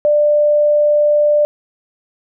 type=tone; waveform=sine; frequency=593 Hz; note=D5; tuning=17 cents sharp; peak=-9 dBFS; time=0.05-1.45 s; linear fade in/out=0 ms; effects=none